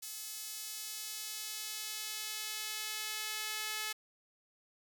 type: tone with high-pass filter sweep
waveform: sawtooth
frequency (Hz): 430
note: A4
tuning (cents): -40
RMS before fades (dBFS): -41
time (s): 0.02-3.93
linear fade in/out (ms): 10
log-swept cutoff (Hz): 6500 to 2000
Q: 0.72
effects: none